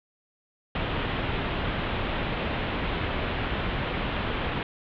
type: low-pass noise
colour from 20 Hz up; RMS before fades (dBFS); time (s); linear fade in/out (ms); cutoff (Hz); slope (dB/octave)
pink; -29; 0.75-4.63; 2; 3500; 48
effects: none